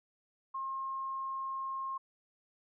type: tone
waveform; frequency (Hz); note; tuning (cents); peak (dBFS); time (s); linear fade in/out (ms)
sine; 1070; C6; +38; -35; 0.54-1.98; 10
effects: none